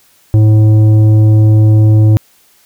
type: tone with tanh clipping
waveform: sine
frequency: 107.8 Hz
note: A2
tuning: 35 cents flat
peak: -5 dBFS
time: 0.34-2.17 s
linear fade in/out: 0 ms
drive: 9 dB
effects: white hiss -49 dBFS RMS until 2.65 s